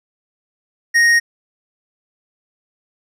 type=tone with hard clipping; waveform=triangle; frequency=1866 Hz; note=A#6; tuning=1 cent sharp; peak=-11 dBFS; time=0.94-1.2 s; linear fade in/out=20 ms; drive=12 dB; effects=none